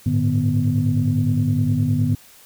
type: tone cluster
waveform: sine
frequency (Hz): 102.4 / 112.1 / 149.4 / 246.6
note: G#2 / A2 / D3 / B3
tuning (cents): -24 / +33 / +30 / -2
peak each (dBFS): -21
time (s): 0.06-2.15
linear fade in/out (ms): 5
effects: tanh soft clip ceiling -8 dBFS + white hiss -48 dBFS RMS until 2.45 s